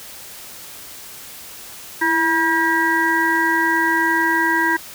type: harmonic tone with a mistuned harmonic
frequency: 320.9 Hz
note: E4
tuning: 46 cents flat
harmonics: 1 / 3 / 5 / 6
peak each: -22 / -20 / -19 / -21 dBFS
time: 2.01-4.77 s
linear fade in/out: 10 ms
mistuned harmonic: 1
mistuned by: +60 cents
effects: white hiss -37 dBFS RMS until 4.94 s